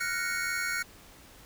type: chord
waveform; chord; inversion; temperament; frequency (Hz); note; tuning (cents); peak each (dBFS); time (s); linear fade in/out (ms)
square; Gb major seventh; third; equal; 1396.9 / 1480 / 1864.7 / 2217; F6 / Gb6 / Bb6 / Db7; 0 / 0 / 0 / 0; -36 / -35 / -38 / -35; 0-0.83; 10
effects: pink hiss -53 dBFS RMS until 1.45 s